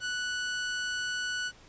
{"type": "tone", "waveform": "sawtooth", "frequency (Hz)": 1480, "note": "F#6", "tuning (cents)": 0, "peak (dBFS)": -27, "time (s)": [0, 1.52], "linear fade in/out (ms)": 50, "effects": ["pink hiss -56 dBFS RMS until 1.68 s", "resampled to 16000 Hz"]}